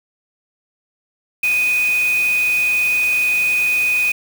sine tone in noise, 2489 Hz, D#7, in tune, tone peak -14 dBFS, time 1.43-4.12 s, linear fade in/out 5 ms, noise white, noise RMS -30 dBFS, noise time 1.43-4.12 s, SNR +13 dB, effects none

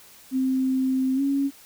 sine tone with pitch glide, 261.6 to 277.2 Hz, C4 to C#4, 0 to 0 cents, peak -20 dBFS, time 0.31-1.51 s, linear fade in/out 50 ms, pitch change +100 cents, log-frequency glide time 1.15-1.21 s, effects white hiss -50 dBFS RMS until 1.65 s

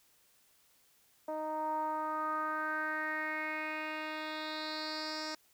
10% pulse tone with low-pass filter sweep, 310 Hz, D#4, 6 cents flat, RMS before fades -37 dBFS, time 1.28-5.35 s, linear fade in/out 5 ms, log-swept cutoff 740 to 5700 Hz, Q 4.8, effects white hiss -68 dBFS RMS until 5.53 s

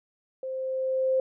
sine tone with level ramp, 523.3 Hz, C5, in tune, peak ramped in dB -31 to -20 dBFS, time 0.43-1.2 s, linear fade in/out 2 ms, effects none

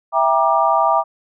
sine chord, E half-diminished seventh, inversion none, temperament just, 659.3 / 791.1 / 949.3 / 1186.7 Hz, E5 / G5 / Bb5 / D6, 0 / +16 / +31 / +18 cents, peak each -18 dBFS, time 0.12-1.04 s, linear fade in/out 50 ms, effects none

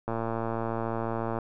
click train, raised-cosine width 1 ms, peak -17 dBFS, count 150, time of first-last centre 0.08-1.387 s, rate 114 Hz, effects none

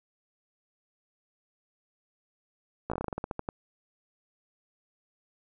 slowing click train, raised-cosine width 1 ms, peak -18 dBFS, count 14, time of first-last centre 2.9-3.489 s, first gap 16 ms, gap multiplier 1.16, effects none

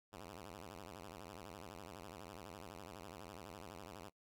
5% pulse tone with vibrato, 92.5 Hz, F#2, in tune, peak -39 dBFS, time 0.12-4.1 s, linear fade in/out 20 ms, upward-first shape sine, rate 12 Hz, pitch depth 260 cents each way, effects noise-tail reverb RT60 0.1 s tail -24 dB re dry

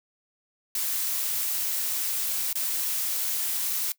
blue noise with dropouts, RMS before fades -28 dBFS, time 0.75-3.92 s, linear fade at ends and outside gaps 2 ms, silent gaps 2.529-2.554 s, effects noise-tail reverb RT60 0.1 s tail -20 dB re dry

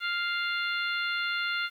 harmonic tone, 698.5 Hz, F5, in tune, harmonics 2 / 3 / 4 / 5 / 6, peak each -30 / -34 / -36 / -38 / -40 dBFS, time 0-1.7 s, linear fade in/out 50 ms, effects 10-bit

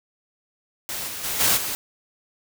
white noise with level steps, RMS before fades -30 / -33 / -27 / -19 / -28 dBFS, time 0.89-1.75 s, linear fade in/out 0 ms, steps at 1.07 / 1.23 / 1.39 / 1.56 s, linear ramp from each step 20 ms, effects none

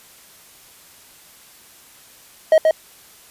triangle tone with echo, 633 Hz, D#5, 30 cents sharp, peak -6 dBFS, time 2.52-2.58 s, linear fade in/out 2 ms, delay 130 ms, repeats 1, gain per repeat -3 dB, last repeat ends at 2.71 s, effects white hiss -47 dBFS RMS until 3.3 s + resampled to 32000 Hz

